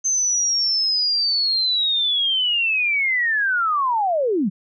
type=linear sweep; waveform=sine; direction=down; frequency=6272 to 166.1 Hz; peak=-17 dBFS; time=0.04-4.5 s; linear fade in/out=20 ms; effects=none